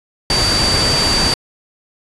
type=tone in noise; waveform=sine; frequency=4635 Hz; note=D8; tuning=24 cents flat; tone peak=-15 dBFS; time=0.3-1.34 s; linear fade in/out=2 ms; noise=pink; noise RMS=-17 dBFS; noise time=0.3-1.34 s; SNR=-1 dB; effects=resampled to 24000 Hz